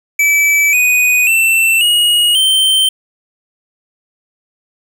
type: tone with pitch steps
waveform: square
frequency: 2305 / 2485 / 2679 / 2887 / 3113 Hz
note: D7 / D#7 / E7 / F#7 / G7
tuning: -33 / -3 / +27 / -43 / -13 cents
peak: -9 dBFS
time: 0.19-2.89 s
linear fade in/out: 5 ms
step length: 540 ms
effects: none